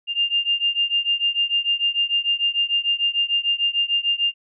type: beating tone pair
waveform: sine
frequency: 2800 / 2806.7 Hz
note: F7 / F7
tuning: +4 / +8 cents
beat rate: 6.7 Hz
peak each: -21 / -22 dBFS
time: 0.07-4.34 s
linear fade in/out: 50 ms
effects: none